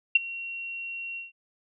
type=tone with ADSR envelope; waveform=sine; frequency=2740 Hz; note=F7; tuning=34 cents flat; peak=-12 dBFS; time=0.15-1.32 s; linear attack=6 ms; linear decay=20 ms; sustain=-21 dB; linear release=150 ms; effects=none